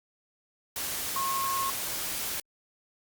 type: tone in noise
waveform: sine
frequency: 1080 Hz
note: C#6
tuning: 45 cents flat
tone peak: -28 dBFS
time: 1.16-1.7 s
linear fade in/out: 2 ms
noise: white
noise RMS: -33 dBFS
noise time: 0.76-2.4 s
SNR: +2 dB
effects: Opus 48 kbps